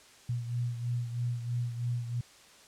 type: beating tone pair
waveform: sine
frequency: 120 / 123.1 Hz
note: B2 / B2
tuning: -49 / -5 cents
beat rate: 3.1 Hz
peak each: -31 / -38 dBFS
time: 0.29-2.21 s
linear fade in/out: 5 ms
effects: white hiss -56 dBFS RMS until 2.67 s + low-pass 8000 Hz 12 dB/octave